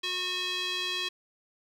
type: tone with band-pass filter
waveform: square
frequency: 364.5 Hz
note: F#4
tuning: 26 cents flat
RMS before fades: -32 dBFS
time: 0.03-1.09 s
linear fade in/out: 10 ms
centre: 3400 Hz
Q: 2.9
effects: 10-bit